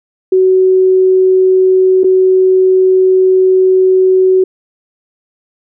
sine tone with dropouts, 374.4 Hz, F#4, 20 cents sharp, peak -5 dBFS, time 0.32-4.44 s, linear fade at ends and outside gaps 5 ms, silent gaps 2.035-2.042 s, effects none

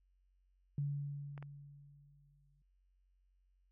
sine tone with exponential decay, 142.7 Hz, D3, 49 cents flat, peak -33 dBFS, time 0.78-2.62 s, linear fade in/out 2 ms, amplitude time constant 400 ms
clicks, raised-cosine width 0.5 ms, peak -37 dBFS, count 2, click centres 1.378 / 1.426 s
effects added 46 Hz sine -70 dBFS peak until 3.71 s

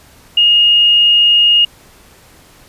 sine tone, 2854 Hz, F7, 37 cents sharp, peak -6 dBFS, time 0.37-1.65 s, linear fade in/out 5 ms, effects pink hiss -44 dBFS RMS until 2.68 s + resampled to 32000 Hz

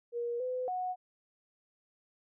sine tone with pitch steps, 474.7 / 506 / 734 Hz, A#4 / B4 / F#5, +31 / +42 / -14 cents, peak -32 dBFS, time 0.12-0.96 s, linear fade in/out 50 ms, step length 280 ms, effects none

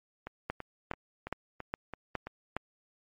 two click trains, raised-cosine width 0.5 ms, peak -24 / -17 dBFS, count 7 / 6, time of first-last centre 0.27-2.27 / 0.5-2.566 s, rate 3 / 2.42 Hz, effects MP3 48 kbps

